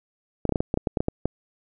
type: clicks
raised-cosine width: 2 ms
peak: -9 dBFS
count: 12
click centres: 0.453 / 0.493 / 0.523 / 0.558 / 0.605 / 0.741 / 0.774 / 0.872 / 0.972 / 1.005 / 1.084 / 1.256 s
effects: none